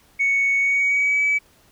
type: tone with pitch glide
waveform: sine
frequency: 2221 to 2290 Hz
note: C#7 to D7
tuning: +3 to -44 cents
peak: -15 dBFS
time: 0.19-1.39 s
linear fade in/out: 20 ms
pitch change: +53 cents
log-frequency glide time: 0.58-1.23 s
effects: tanh soft clip ceiling -13 dBFS + pink hiss -56 dBFS RMS until 1.71 s